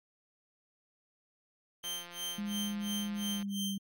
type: tone with tremolo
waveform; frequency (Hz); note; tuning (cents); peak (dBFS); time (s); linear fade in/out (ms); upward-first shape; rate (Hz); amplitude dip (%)
sawtooth; 3136; G7; 0; -32; 1.83-3.79; 20; sine; 2.9; 100
type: click train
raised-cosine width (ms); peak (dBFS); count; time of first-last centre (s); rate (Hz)
0.3; -33; 277; 1.84-3.426; 174
type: tone with pitch glide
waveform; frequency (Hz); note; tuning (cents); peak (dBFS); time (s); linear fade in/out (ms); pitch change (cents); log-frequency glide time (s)
sine; 205 to 196.31; G#3 to G3; -22 to +3; -34; 2.38-3.78; 5; -75; 3.2-3.66
effects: none